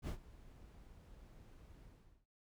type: noise with ADSR envelope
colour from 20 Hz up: brown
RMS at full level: -38 dBFS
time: 0.02-2.26 s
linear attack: 63 ms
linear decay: 89 ms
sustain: -20 dB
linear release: 420 ms
effects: none